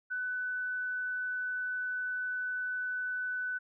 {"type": "tone", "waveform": "sine", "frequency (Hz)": 1498, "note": "F#6", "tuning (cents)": 21, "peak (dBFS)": -32, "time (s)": [0.1, 3.59], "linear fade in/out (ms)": 20, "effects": []}